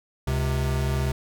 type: tone pair together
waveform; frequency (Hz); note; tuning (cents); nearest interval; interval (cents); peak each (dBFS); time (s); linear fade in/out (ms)
square; 69.51 / 130.81; C#2 / C3; +5 / 0; major seventh; 1095; -26; 0.27-1.12; 5
effects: none